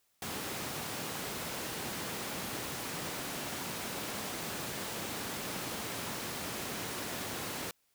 pink high-pass noise, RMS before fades -39 dBFS, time 0.22-7.71 s, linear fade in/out 2 ms, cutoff 140 Hz, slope 12 dB/octave, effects white hiss -74 dBFS RMS until 7.94 s

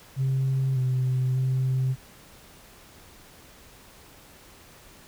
sine tone with pitch steps, 133.2 / 128.5 / 130.4 Hz, C3 / C3 / C3, +31 / -31 / -5 cents, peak -20 dBFS, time 0.16-1.96 s, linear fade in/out 50 ms, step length 600 ms, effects tanh soft clip ceiling -19 dBFS + pink hiss -51 dBFS RMS until 5.07 s

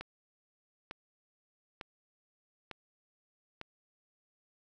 click train, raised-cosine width 0.3 ms, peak -25 dBFS, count 5, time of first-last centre 0.01-3.614 s, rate 1.11 Hz, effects none

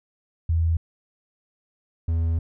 sine / triangle tone pair in turn, 82.41 / 82.41 Hz, E2 / E2, 0 / 0 cents, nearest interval unison, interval 0 cents, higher neither, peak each -18 dBFS, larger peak neither, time 0.49-0.77 / 2.08-2.39 s, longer second, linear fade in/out 5 ms, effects none

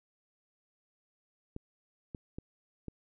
clicks, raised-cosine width 3 ms, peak -27 dBFS, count 4, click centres 1.564 / 2.148 / 2.385 / 2.883 s, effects none

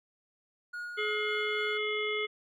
triangle tone with tremolo, 1441 Hz, F#6, 46 cents flat, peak -34 dBFS, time 0.73-1.78 s, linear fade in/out 10 ms, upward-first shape sine, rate 3.6 Hz, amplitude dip 30%
harmonic tone, 425 Hz, G#4, 40 cents sharp, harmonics 1 / 3 / 5 / 7 / 8, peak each -33 / -40 / -33 / -41 / -40 dBFS, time 0.97-2.27 s, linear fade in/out 20 ms
effects none

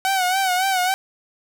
sawtooth tone with vibrato, 750 Hz, F#5, 23 cents sharp, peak -14 dBFS, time 0.05-0.94 s, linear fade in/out 0 ms, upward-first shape sine, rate 3.6 Hz, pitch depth 71 cents each way, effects none

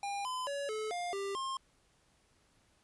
square tone with pitch steps, 804 / 1016 / 565 / 432.6 / 705 / 395.8 / 1065 Hz, G5 / B5 / C#5 / A4 / F5 / G4 / C6, +44 / +49 / +33 / -29 / +16 / +17 / +30 cents, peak -36 dBFS, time 0.03-1.57 s, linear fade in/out 2 ms, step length 220 ms, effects pink hiss -70 dBFS RMS until 2.83 s + resampled to 24000 Hz

